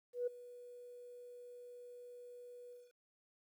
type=tone with ADSR envelope; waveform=sine; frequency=488.5 Hz; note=B4; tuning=19 cents flat; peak=-32 dBFS; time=0.13-2.93 s; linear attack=140 ms; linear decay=11 ms; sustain=-19 dB; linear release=210 ms; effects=tanh soft clip ceiling -28 dBFS + 12-bit